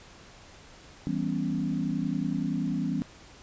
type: chord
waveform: sine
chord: C# half-diminished seventh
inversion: first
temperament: equal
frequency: 164.81 / 196 / 246.9 / 277.2 Hz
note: E3 / G3 / B3 / C#4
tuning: 0 / 0 / 0 / 0 cents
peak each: -32 dBFS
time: 1.07-3.02 s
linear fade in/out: 0 ms
effects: pink hiss -51 dBFS RMS until 3.42 s + resampled to 16000 Hz